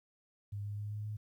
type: tone with pitch steps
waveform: sine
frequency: 102 / 103.07 / 104.14 / 105.23 / 106.33 Hz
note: G#2 / G#2 / G#2 / G#2 / G#2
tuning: -31 / -13 / +5 / +23 / +41 cents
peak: -37 dBFS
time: 0.52-1.17 s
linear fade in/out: 10 ms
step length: 130 ms
effects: 12-bit